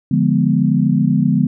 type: chord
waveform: sine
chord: D diminished seventh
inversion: none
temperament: equal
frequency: 146.83 / 174.61 / 207.7 / 246.9 Hz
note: D3 / F3 / Ab3 / Cb4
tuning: 0 / 0 / 0 / 0 cents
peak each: -17 dBFS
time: 0.11-1.47 s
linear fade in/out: 5 ms
effects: none